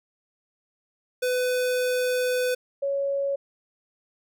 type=tone pair in turn; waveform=square / sine; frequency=501 / 556.4 Hz; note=B4 / C#5; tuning=+25 / +6 cents; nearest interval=major second; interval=181 cents; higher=second; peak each=-23 dBFS; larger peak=neither; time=1.22-2.55 / 2.82-3.36 s; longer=first; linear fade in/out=10 ms; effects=none